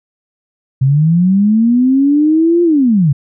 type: linear two-way sweep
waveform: sine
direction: up then down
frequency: 128.5 to 350.3 to 129.4 Hz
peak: -7 dBFS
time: 0.81-3.13 s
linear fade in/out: 10 ms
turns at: 2.63 s
effects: none